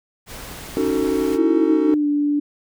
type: noise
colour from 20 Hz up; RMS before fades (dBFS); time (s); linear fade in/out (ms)
pink; -35; 0.26-1.39; 50
type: chord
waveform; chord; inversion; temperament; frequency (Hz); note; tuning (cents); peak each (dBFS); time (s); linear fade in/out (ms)
triangle; D# half-diminished seventh; third; just; 280 / 311.1 / 373.4 / 448; C#4 / D#4 / F#4 / A4; +18 / 0 / +16 / +31; -21; 0.77-1.94; 0
type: tone with pitch glide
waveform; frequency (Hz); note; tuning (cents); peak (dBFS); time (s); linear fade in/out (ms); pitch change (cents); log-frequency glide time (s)
sine; 329.6 to 291.9; E4 to D4; 0 to -10; -16; 1.37-2.4; 10; -210; 1.58-2.07
effects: none